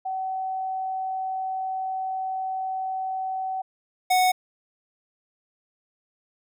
sine / square tone pair in turn, 758 / 737.7 Hz, F#5 / F#5, +42 / -5 cents, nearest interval unison, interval 47 cents, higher first, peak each -26 / -18 dBFS, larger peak second, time 0.05-3.62 / 4.1-4.32 s, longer first, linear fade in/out 10 ms, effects none

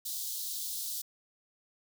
white high-pass noise, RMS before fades -37 dBFS, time 0.05-1.02 s, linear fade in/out 10 ms, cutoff 3500 Hz, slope 48 dB/octave, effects none

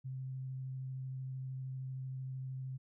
sine tone with vibrato, 131.1 Hz, C3, 4 cents sharp, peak -39 dBFS, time 0.04-2.78 s, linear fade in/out 20 ms, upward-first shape sine, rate 13 Hz, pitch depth 10 cents each way, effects none

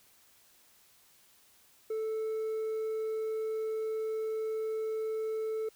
sine tone with hard clipping, 439.1 Hz, A4, 4 cents flat, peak -32 dBFS, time 1.9-5.69 s, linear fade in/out 5 ms, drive 2 dB, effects white hiss -63 dBFS RMS until 5.75 s

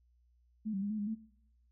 sine tone with pitch steps, 216.3 / 193.4 / 203.3 / 215.2 / 205 / 220.9 Hz, A3 / G3 / G#3 / A3 / G#3 / A3, -29 / -23 / -37 / -38 / -22 / +7 cents, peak -33 dBFS, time 0.65-1.154 s, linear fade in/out 20 ms, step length 84 ms, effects noise-tail reverb RT60 0.8 s tail -22 dB re dry + added 60 Hz sine -66 dBFS peak until 1.71 s

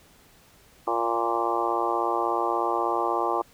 harmonic tone with a mistuned harmonic, 116.5 Hz, A#2, 1 cent flat, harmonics 3 / 4 / 5 / 6 / 7 / 8 / 9 / 10, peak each -30 / -32 / -33 / -32 / -29 / -33 / -30 / -31 dBFS, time 0.87-3.42 s, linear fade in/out 5 ms, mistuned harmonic 8, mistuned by -16 cents, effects pink hiss -56 dBFS RMS until 3.53 s

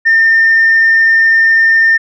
sine tone, 1808 Hz, A6, 47 cents sharp, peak -4 dBFS, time 0.05-1.98 s, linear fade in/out 20 ms, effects tanh soft clip ceiling -2 dBFS

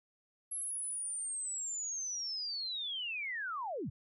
sine linear sweep, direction down, 11175 to 82.41 Hz, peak -36 dBFS, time 0.51-3.9 s, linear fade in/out 10 ms, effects none

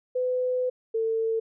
sine tone pair in turn, 504 / 448.7 Hz, B4 / A4, +35 / +34 cents, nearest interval major second, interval 201 cents, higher first, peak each -23 dBFS, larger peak neither, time 0.15-0.7 / 0.94-1.4 s, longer first, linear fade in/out 10 ms, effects none

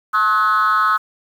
sine tone with frequency modulation, 1279 Hz, D#6, 47 cents sharp, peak -11 dBFS, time 0.13-0.98 s, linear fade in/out 20 ms, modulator 204 Hz, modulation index 0.95, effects tanh soft clip ceiling -10 dBFS + 7-bit

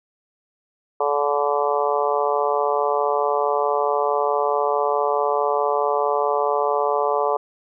harmonic tone, 144.6 Hz, D3, 27 cents flat, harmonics 3 / 4 / 5 / 6 / 7 / 8, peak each -23 / -24 / -25 / -26 / -26 / -27 dBFS, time 1-7.37 s, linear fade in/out 5 ms, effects none

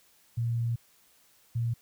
sine tone pair in turn, 117.1 / 117.1 Hz, A#2 / A#2, +8 / +8 cents, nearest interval unison, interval 0 cents, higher neither, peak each -26 dBFS, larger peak neither, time 0.37-0.76 / 1.55-1.74 s, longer first, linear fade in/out 10 ms, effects white hiss -63 dBFS RMS until 1.81 s

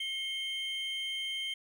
triangle tone pair together, 2152 / 3134 Hz, C7 / G7, +48 / -1 cents, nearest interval perfect fifth, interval 651 cents, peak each -38 / -33 dBFS, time 0-1.54 s, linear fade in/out 5 ms, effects none

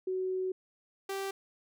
sine / sawtooth tone pair in turn, 373.3 / 390.4 Hz, F#4 / G4, +15 / -7 cents, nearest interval minor second, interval 78 cents, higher second, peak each -30 / -30 dBFS, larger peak neither, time 0.07-0.52 / 1.09-1.31 s, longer first, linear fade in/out 5 ms, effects none

